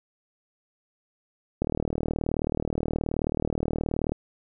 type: click train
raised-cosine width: 2 ms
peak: -13 dBFS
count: 98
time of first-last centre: 1.62-4.12 s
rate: 38.8 Hz
effects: none